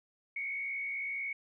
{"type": "tone with frequency modulation", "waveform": "sine", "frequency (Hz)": 2217, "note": "C#7", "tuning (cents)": 0, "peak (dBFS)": -34, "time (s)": [0.36, 1.33], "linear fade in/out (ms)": 5, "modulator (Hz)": 62, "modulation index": 0.9, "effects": []}